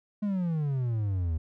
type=exponential sweep; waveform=triangle; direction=down; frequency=212.6 to 77.5 Hz; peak=-24 dBFS; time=0.22-1.38 s; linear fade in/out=10 ms; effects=none